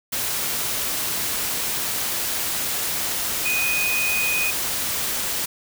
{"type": "tone in noise", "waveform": "sine", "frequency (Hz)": 2489, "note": "D#7", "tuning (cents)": 0, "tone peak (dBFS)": -21, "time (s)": [3.45, 4.51], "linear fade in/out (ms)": 10, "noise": "white", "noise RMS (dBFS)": -25, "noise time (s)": [0.12, 5.46], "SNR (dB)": 1, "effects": []}